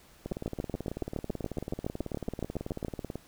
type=two click trains; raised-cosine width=2 ms; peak=-18 / -22 dBFS; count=19 / 54; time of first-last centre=0.32-2.848 / 0.26-3.156 s; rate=7.12 / 18.3 Hz; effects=pink hiss -58 dBFS RMS until 3.27 s